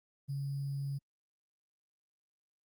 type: tone with sample-and-hold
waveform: sine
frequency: 139.3 Hz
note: C#3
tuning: 9 cents sharp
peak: -34 dBFS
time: 0.28-0.99 s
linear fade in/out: 20 ms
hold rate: 4900 Hz
effects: Opus 32 kbps